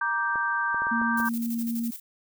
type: chord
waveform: sine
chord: G minor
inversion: first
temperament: just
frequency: 940.8 / 1176 / 1568 Hz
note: Bb5 / D6 / G6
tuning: +16 / +2 / 0 cents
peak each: -30 / -30 / -26 dBFS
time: 0.01-1.29 s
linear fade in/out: 5 ms
type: clicks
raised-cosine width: 1 ms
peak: -25 dBFS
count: 6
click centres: 0.357 / 0.745 / 0.82 / 0.869 / 1.016 / 1.201 s
type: tone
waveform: sine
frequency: 232 Hz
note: A#3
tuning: 8 cents flat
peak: -26 dBFS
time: 0.91-1.91 s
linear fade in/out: 10 ms
type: noise with tremolo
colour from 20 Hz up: violet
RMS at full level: -37 dBFS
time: 1.17-2 s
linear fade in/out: 5 ms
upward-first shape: square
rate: 12 Hz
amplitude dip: 65%
effects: none